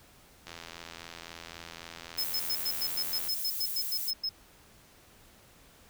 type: click train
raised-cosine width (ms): 0.2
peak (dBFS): -25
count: 236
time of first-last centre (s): 0.47-3.274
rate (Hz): 83.8
type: noise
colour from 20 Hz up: violet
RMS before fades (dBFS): -35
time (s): 2.17-4.12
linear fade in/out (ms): 20
type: tone bursts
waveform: triangle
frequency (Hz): 5170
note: E8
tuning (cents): -34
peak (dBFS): -28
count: 14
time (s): 2.18-4.292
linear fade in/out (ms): 5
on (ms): 58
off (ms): 100
effects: pink hiss -58 dBFS RMS until 5.89 s